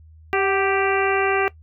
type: harmonic tone with a mistuned harmonic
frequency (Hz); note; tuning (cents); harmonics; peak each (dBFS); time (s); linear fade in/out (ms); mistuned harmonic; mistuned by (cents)
392; G4; 0; 1 / 2 / 3 / 4 / 5 / 6 / 7; -21 / -24 / -26 / -27 / -28 / -29 / -29; 0.33-1.48; 0; 2; -45
effects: noise-tail reverb RT60 0.1 s tail -19 dB re dry + added 79 Hz sine -44 dBFS peak until 1.62 s